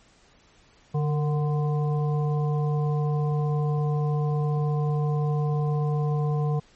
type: harmonic tone with a mistuned harmonic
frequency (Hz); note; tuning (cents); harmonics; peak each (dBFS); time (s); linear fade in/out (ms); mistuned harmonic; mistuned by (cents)
147.6; D3; +9; 1 / 3 / 5 / 7; -22 / -32 / -36 / -39; 0.94-6.6; 10; 3; +57
effects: pink hiss -58 dBFS RMS until 6.75 s + MP3 32 kbps